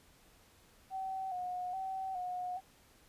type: tone with vibrato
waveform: sine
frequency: 744 Hz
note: F#5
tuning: 9 cents sharp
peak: -36 dBFS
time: 0.9-2.61 s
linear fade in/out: 50 ms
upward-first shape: square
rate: 1.2 Hz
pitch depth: 46 cents each way
effects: pink hiss -64 dBFS RMS until 3.08 s + resampled to 32000 Hz